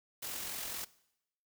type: noise with amplitude modulation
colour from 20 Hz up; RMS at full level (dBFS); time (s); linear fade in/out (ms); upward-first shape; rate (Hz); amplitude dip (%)
white; -39; 0.22-0.85; 10; sine; 44.2; 35
effects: noise-tail reverb RT60 0.8 s tail -20 dB re dry